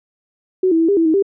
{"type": "tone with pitch steps", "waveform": "sine", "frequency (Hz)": [372.5, 326.4, 328.4, 401.5, 329.4, 317, 395], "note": ["F#4", "E4", "E4", "G4", "E4", "D#4", "G4"], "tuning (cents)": [12, -17, -6, 41, -1, 32, 13], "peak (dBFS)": -11, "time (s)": [0.63, 1.225], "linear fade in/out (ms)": 5, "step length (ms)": 85, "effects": []}